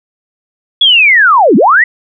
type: linear two-way sweep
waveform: sine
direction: down then up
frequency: 3425 to 181.3 to 2020 Hz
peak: -3 dBFS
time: 0.81-1.84 s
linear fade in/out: 5 ms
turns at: 1.56 s
effects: none